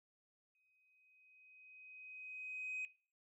sine tone with exponential growth, 2517 Hz, D#7, 19 cents sharp, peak -37 dBFS, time 0.55-2.85 s, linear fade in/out 1 ms, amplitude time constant 500 ms, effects noise-tail reverb RT60 0.4 s tail -20 dB re dry + tanh soft clip ceiling -37 dBFS

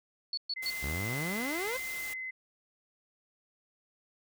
sine tone bursts, 4418 Hz, C#8, 7 cents flat, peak -31 dBFS, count 3, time 0.33-0.702 s, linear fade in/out 2 ms, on 44 ms, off 120 ms
sine tone with vibrato, 2055 Hz, C7, 32 cents flat, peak -36 dBFS, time 0.56-2.31 s, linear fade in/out 10 ms, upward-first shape sine, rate 0.98 Hz, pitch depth 9 cents each way
white noise, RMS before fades -43 dBFS, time 0.62-2.14 s, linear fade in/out 10 ms
sawtooth exponential sweep, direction up, 64.4 to 541 Hz, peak -30 dBFS, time 0.82-1.78 s, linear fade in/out 20 ms
effects none

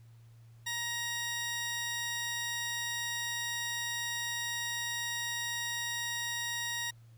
15% pulse tone pair together, 942 / 1884 Hz, A#5 / A#6, +18 / +18 cents, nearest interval octave, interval 1200 cents, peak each -35 / -30 dBFS, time 0.66-6.91 s, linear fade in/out 10 ms, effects added 115 Hz sine -53 dBFS peak until 7.17 s + pink hiss -70 dBFS RMS until 7.17 s

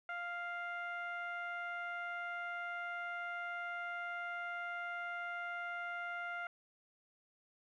15% pulse tone with low-pass filter, 698.5 Hz, F5, in tune, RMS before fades -42 dBFS, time 0.09-6.47 s, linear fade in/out 2 ms, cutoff 1700 Hz, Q 2.3, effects none

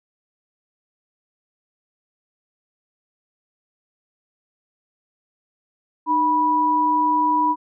sine tone pair together, 305.2 / 979.1 Hz, D#4 / B5, -33 / -15 cents, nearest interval octave + minor sixth, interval 2018 cents, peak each -24 / -16 dBFS, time 6.06-7.56 s, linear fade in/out 50 ms, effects none

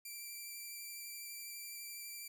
5% pulse tone with vibrato, 2349 Hz, D7, in tune, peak -36 dBFS, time 0.05-2.28 s, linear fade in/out 5 ms, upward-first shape sine, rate 12 Hz, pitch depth 16 cents each way, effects none

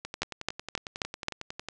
two click trains, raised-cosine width 0.2 ms, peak -10 / -19 dBFS, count 5 / 19, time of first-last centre 0.22-1.284 / 0.05-1.686 s, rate 3.76 / 11 Hz, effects resampled to 22050 Hz + 8-bit

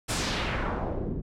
pink noise with low-pass filter sweep, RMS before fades -30 dBFS, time 0.08-1.22 s, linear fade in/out 20 ms, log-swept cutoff 9800 to 220 Hz, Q 1.5, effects none

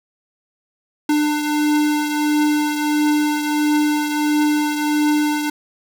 square beating tone pair, 298.9 / 300.4 Hz, D4 / D4, +31 / +39 cents, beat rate 1.5 Hz, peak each -17 / -25 dBFS, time 1.09-5.5 s, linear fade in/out 5 ms, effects none

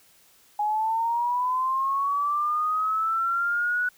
sine linear sweep, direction up, 830 to 1480 Hz, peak -22 dBFS, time 0.59-3.89 s, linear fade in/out 5 ms, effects white hiss -58 dBFS RMS until 3.97 s

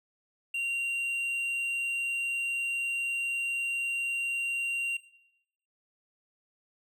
triangle tone with hard clipping, 2764 Hz, F7, 19 cents flat, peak -30 dBFS, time 0.54-4.97 s, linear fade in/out 5 ms, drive 6 dB, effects noise-tail reverb RT60 0.8 s tail -17 dB re dry

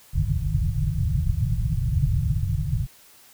white low-pass noise, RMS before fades -23 dBFS, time 0.13-2.87 s, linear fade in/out 20 ms, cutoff 160 Hz, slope 96 dB/octave, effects white hiss -52 dBFS RMS until 3.33 s

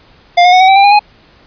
square tone with pitch steps, 702 / 719.2 / 736.9 / 755 / 773.5 / 792.5 / 812 / 831.9 Hz, F5 / F#5 / F#5 / F#5 / G5 / G5 / G#5 / G#5, +9 / -49 / -7 / +35 / -23 / +19 / -39 / +3 cents, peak -4 dBFS, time 0.37-0.994 s, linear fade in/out 10 ms, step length 78 ms, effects pink hiss -45 dBFS RMS until 1.46 s + resampled to 11025 Hz

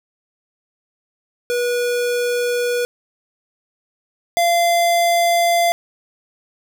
square tone pair in turn, 485.3 / 687.9 Hz, B4 / F5, -30 / -26 cents, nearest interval tritone, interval 604 cents, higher second, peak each -18 / -14 dBFS, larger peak second, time 1.5-2.85 / 4.37-5.72 s, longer neither, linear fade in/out 0 ms, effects none

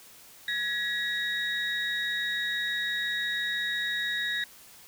sine tone cluster, 1674 / 1920 / 3786 Hz, G#6 / B6 / A#7, +13 / -49 / +26 cents, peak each -31 dBFS, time 0.48-4.44 s, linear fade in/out 2 ms, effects tanh soft clip ceiling -21 dBFS + white hiss -52 dBFS RMS until 4.87 s

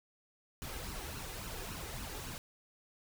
pink noise with flanger, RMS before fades -43 dBFS, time 0.62-2.38 s, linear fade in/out 0 ms, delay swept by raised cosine 0.71 to 2.51 ms, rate 3.6 Hz, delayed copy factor +0.6, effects none

